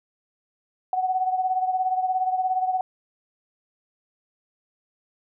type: beating tone pair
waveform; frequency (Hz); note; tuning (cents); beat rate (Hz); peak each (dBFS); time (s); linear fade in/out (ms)
sine; 743 / 760; F#5 / F#5; +7 / +46; 17; -22 / -28; 0.93-2.81; 2
effects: none